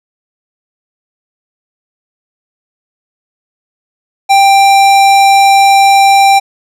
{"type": "tone with hard clipping", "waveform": "sine", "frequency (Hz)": 788, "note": "G5", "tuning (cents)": 9, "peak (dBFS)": -5, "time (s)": [4.29, 6.4], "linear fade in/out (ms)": 20, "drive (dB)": 18, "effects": []}